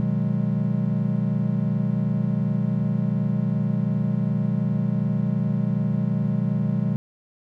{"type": "chord", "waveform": "triangle", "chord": "G# minor seventh", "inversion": "first", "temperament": "equal", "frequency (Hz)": [123.47, 155.56, 185, 207.7], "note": ["B2", "D#3", "F#3", "G#3"], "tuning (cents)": [0, 0, 0, 0], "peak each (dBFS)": -24, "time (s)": [0, 6.96], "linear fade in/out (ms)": 0, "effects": []}